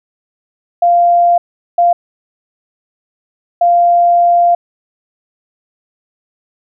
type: tone bursts at uneven times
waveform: sine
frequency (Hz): 695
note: F5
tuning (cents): -9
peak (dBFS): -6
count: 3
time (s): 0.82-1.38 / 1.78-1.93 / 3.61-4.55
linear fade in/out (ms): 5
effects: none